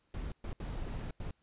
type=noise bursts at uneven times; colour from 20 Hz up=brown; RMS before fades=-39 dBFS; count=4; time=0.14-0.32 / 0.44-0.53 / 0.6-1.11 / 1.2-1.31 s; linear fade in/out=2 ms; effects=pink hiss -75 dBFS RMS until 1.42 s + resampled to 8000 Hz